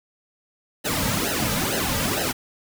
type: noise with flanger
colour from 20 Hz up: pink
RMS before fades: -24 dBFS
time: 0.84-2.33 s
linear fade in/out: 20 ms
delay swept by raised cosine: 0.86 to 2.86 ms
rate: 2.2 Hz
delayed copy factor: -1
effects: none